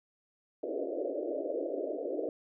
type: band-pass noise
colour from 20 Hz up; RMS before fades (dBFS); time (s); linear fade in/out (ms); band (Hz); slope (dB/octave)
white; -35; 0.63-2.29; 2; 280 to 640; 96
effects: none